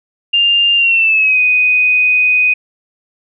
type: tone with pitch glide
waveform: sine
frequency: 2800 to 2495 Hz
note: F7 to D#7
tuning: +4 to +4 cents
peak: -8 dBFS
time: 0.33-2.54 s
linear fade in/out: 10 ms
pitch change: -200 cents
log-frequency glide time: 0.76-1.4 s
effects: none